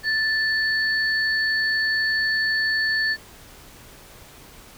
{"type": "tone pair together", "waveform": "sine", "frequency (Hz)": [1760, 4448], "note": ["A6", "C#8"], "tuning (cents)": [0, 5], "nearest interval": "octave + major third", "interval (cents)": 1605, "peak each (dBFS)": [-20, -27], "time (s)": [0.03, 3.17], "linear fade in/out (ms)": 50, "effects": ["pink hiss -46 dBFS RMS until 4.77 s"]}